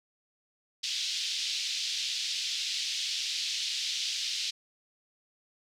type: band-pass noise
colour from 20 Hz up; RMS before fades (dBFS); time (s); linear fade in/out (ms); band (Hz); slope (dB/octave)
white; -33; 0.83-4.51; 10; 2900 to 5100; 24
effects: none